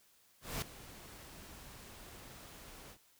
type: noise with ADSR envelope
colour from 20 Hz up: pink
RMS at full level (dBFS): -37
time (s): 0.41-2.98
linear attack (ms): 210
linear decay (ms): 4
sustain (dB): -16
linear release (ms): 69
effects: white hiss -68 dBFS RMS until 3.19 s